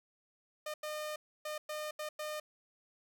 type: tone bursts at uneven times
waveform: sawtooth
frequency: 608 Hz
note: D#5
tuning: 40 cents flat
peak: -34 dBFS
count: 6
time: 0.66-0.74 / 0.83-1.16 / 1.45-1.58 / 1.69-1.91 / 1.99-2.09 / 2.19-2.4 s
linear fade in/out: 5 ms
effects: none